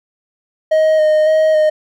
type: tone with vibrato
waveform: triangle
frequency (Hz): 622.3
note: D#5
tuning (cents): 0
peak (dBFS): -7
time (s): 0.71-1.7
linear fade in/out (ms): 10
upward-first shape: square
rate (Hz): 1.8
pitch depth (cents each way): 16
effects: none